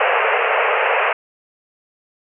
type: band-pass noise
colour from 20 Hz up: pink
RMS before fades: -17 dBFS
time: 0-1.13 s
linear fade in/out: 5 ms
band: 430 to 2800 Hz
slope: 96 dB/octave
effects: none